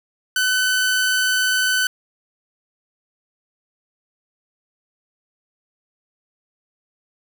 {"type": "tone", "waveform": "sawtooth", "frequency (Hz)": 1509, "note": "F#6", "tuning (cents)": 34, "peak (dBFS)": -13, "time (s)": [0.36, 1.87], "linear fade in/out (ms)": 2, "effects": []}